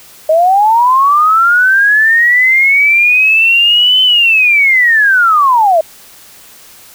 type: linear two-way sweep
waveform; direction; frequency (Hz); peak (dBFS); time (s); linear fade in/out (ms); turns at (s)
sine; up then down; 615 to 3061 to 615; -5; 0.29-5.81; 5; 4.02
effects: white hiss -38 dBFS RMS until 6.94 s